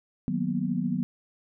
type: chord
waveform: sine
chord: B major seventh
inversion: first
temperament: equal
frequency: 155.56 / 185 / 233.1 / 246.9 Hz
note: D#3 / F#3 / A#3 / B3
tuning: 0 / 0 / 0 / 0 cents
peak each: -33 / -29 / -32 / -30 dBFS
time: 0.28-1.03 s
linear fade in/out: 0 ms
effects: none